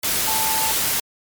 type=tone in noise; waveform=sine; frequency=880 Hz; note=A5; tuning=in tune; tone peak=-24 dBFS; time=0.27-0.72 s; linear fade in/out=5 ms; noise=white; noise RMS=-21 dBFS; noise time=0.03-1 s; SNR=-6 dB; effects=MP3 96 kbps